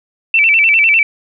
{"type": "tone with vibrato", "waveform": "sine", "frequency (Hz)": 2489, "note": "D#7", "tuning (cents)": 0, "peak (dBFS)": -7, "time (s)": [0.34, 1.03], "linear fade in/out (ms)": 2, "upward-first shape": "square", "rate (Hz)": 10, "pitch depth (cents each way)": 130, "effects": []}